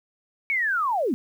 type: linear sweep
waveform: sine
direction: down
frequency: 2267 to 207.7 Hz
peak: -21 dBFS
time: 0.5-1.14 s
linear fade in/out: 0 ms
effects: 9-bit